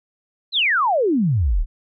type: exponential sweep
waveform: sine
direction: down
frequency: 4200 to 30.54 Hz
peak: -15 dBFS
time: 0.52-1.66 s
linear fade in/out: 50 ms
effects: none